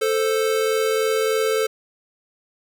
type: tone pair together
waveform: square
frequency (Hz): 440 / 523.3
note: A4 / C5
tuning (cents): 0 / 0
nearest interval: minor third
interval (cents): 300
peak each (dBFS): -20 / -25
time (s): 0.01-1.67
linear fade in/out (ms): 10
effects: none

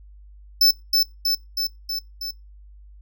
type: tone with echo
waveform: square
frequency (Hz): 5274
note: E8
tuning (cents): 0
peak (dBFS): -13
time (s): 0.61-0.71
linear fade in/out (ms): 5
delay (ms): 320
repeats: 5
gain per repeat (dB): -3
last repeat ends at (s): 2.31
effects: noise-tail reverb RT60 0.2 s tail -20 dB re dry + added 50 Hz sine -43 dBFS peak until 3.01 s

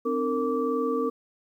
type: tone cluster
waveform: sine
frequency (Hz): 259.7 / 301.6 / 459.1 / 1161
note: C4 / D4 / A#4 / D6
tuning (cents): -13 / +46 / -26 / -20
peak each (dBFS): -29 / -33 / -26 / -32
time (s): 0.05-1.1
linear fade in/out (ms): 10
effects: 10-bit

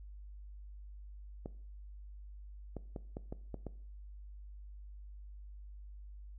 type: clicks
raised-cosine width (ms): 2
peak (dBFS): -28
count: 7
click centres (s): 1.459 / 2.767 / 2.962 / 3.169 / 3.325 / 3.543 / 3.667
effects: noise-tail reverb RT60 0.5 s tail -18 dB re dry + added 50 Hz sine -47 dBFS peak until 6.38 s

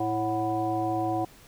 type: harmonic tone with a mistuned harmonic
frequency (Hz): 110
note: A2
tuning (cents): 0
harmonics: 1 / 3 / 5 / 7 / 9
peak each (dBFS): -35 / -29 / -36 / -28 / -38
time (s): 0-1.25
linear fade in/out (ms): 5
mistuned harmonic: 7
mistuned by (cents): -69
effects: pink hiss -53 dBFS RMS until 1.47 s

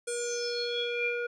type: tone with low-pass filter sweep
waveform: square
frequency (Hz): 478.6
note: A#4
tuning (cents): +46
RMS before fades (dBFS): -32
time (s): 0.07-1.27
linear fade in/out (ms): 10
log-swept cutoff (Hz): 8800 to 1800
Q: 9
effects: none

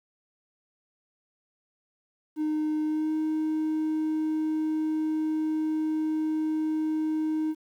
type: tone with pitch glide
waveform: triangle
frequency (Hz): 307.3 to 312.1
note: D#4 to D#4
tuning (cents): -21 to +5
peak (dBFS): -22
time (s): 2.36-7.55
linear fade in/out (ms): 50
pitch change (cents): +26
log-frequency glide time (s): 2.84-3.12
effects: tanh soft clip ceiling -19 dBFS + 10-bit

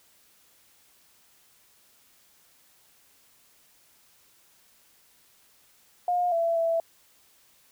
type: tone with pitch steps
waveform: sine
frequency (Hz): 712 / 670 / 663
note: F5 / E5 / E5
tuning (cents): +33 / +28 / +10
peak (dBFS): -22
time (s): 6.08-6.8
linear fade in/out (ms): 2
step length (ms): 240
effects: white hiss -61 dBFS RMS until 7.71 s

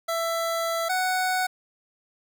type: tone pair in turn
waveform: 25% pulse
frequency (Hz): 665 / 741.7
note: E5 / F#5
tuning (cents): +15 / +4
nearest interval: major second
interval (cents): 189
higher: second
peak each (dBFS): -21 / -19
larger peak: second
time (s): 0.08-0.89 / 0.89-1.47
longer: first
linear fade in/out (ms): 10
effects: 10-bit

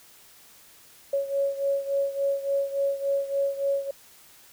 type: beating tone pair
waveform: sine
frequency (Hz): 554.4 / 557.9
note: C#5 / C#5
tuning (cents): 0 / +11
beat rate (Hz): 3.5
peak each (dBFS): -25 / -29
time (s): 1.13-3.91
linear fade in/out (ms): 5
effects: white hiss -53 dBFS RMS until 4.52 s

